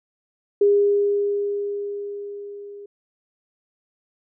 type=tone with level ramp; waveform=sine; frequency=406.3 Hz; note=G#4; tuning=38 cents flat; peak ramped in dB=-12 to -36 dBFS; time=0.61-2.86 s; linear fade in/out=5 ms; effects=none